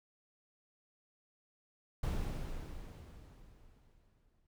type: noise with exponential decay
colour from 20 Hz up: brown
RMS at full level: -34 dBFS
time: 2.03-4.47 s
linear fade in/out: 5 ms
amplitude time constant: 530 ms
effects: none

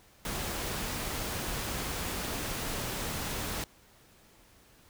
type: noise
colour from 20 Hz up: pink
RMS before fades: -35 dBFS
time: 0.25-3.64 s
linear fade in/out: 2 ms
effects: pink hiss -60 dBFS RMS until 4.89 s

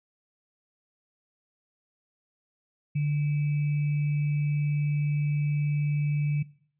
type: tone with sample-and-hold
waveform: sine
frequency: 146.83 Hz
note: D3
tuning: in tune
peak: -23 dBFS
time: 2.95-6.43 s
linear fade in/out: 10 ms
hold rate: 2450 Hz
effects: noise-tail reverb RT60 0.6 s tail -21 dB re dry + resampled to 8000 Hz

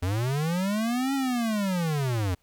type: linear two-way sweep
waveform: square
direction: up then down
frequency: 85.3 to 277.2 to 85.3 Hz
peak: -25 dBFS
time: 0.02-2.35 s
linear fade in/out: 10 ms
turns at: 1.14 s
effects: pink hiss -69 dBFS RMS until 2.42 s

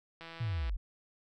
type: click train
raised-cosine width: 0.3 ms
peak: -31 dBFS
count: 81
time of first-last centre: 0.21-0.695 s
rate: 165 Hz
type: linear sweep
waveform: sine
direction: down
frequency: 123.8 to 36.71 Hz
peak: -31 dBFS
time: 0.4-0.77 s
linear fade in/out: 10 ms
effects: none

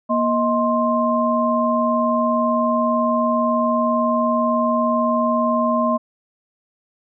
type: tone cluster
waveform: sine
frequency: 236.9 / 630 / 1053 Hz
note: A#3 / D#5 / C6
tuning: +28 / +21 / +11 cents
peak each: -20 dBFS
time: 0.09-5.98 s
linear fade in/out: 20 ms
effects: none

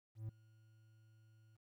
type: tone with ADSR envelope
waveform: triangle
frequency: 110 Hz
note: A2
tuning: in tune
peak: -38 dBFS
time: 0.15-1.57 s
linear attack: 140 ms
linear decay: 4 ms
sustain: -24 dB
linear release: 16 ms
effects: 13-bit

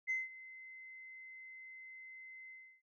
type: tone with ADSR envelope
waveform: sine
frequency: 2058 Hz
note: C7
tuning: 29 cents flat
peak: -31 dBFS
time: 0.07-2.82 s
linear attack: 33 ms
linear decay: 180 ms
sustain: -19 dB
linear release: 310 ms
effects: tanh soft clip ceiling -29 dBFS

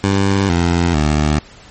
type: tone with pitch steps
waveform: 15% pulse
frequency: 98.1 / 85.9 / 75.21 Hz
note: G2 / F2 / D2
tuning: +2 / -28 / +42 cents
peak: -6 dBFS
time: 0.04-1.39 s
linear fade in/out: 0 ms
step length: 450 ms
effects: pink hiss -41 dBFS RMS until 1.7 s + MP3 32 kbps

